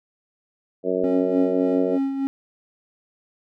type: harmonic tone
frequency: 92.4 Hz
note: F#2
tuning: 2 cents flat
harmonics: 2 / 3 / 4 / 5 / 6 / 7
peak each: -33 / -28 / -26 / -24 / -27 / -29 dBFS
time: 0.83-1.99 s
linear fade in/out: 50 ms
type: tone with tremolo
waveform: triangle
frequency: 272.2 Hz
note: C#4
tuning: 31 cents flat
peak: -17 dBFS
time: 1.04-2.27 s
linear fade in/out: 0 ms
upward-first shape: sine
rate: 3.4 Hz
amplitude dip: 50%
effects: none